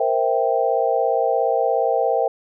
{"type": "chord", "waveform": "sine", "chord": "C dominant seventh", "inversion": "third", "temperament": "equal", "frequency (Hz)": [466.2, 523.3, 659.3, 784], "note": ["Bb4", "C5", "E5", "G5"], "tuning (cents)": [0, 0, 0, 0], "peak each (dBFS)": -22, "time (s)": [0, 2.28], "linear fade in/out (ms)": 5, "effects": []}